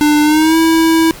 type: tone with pitch glide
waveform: square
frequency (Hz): 298.5 to 325.5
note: D4 to E4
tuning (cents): +28 to -22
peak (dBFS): -8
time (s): 0.01-1.11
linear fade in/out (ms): 0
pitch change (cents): +150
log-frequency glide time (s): 0.23-0.57
effects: pink hiss -33 dBFS RMS until 1.2 s + MP3 96 kbps